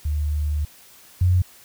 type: tone pair in turn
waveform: sine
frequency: 74.6 / 90.4 Hz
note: D2 / F#2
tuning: +28 / -40 cents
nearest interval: minor third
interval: 332 cents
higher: second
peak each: -20 / -14 dBFS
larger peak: second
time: 0.05-0.65 / 1.21-1.42 s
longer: first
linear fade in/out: 5 ms
effects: white hiss -49 dBFS RMS until 1.64 s